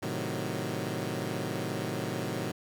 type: chord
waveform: 15% pulse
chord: A diminished seventh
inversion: none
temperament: equal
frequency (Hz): 110 / 130.81 / 155.56 / 185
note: A2 / C3 / Eb3 / Gb3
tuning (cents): 0 / 0 / 0 / 0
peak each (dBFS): -31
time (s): 0.02-2.52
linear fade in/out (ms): 10
effects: none